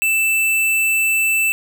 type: tone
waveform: square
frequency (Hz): 2650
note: E7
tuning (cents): +9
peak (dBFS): -15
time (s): 0.02-1.52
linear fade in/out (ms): 0
effects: none

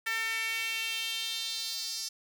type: tone with high-pass filter sweep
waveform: sawtooth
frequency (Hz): 450.3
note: A4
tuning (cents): +40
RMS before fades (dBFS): -34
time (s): 0.06-2.09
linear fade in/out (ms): 10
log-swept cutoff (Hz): 1800 to 5200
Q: 3.4
effects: none

